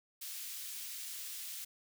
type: high-pass noise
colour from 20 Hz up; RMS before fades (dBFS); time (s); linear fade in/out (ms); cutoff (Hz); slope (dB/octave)
white; -44; 0.21-1.65; 10; 2500; 12
effects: none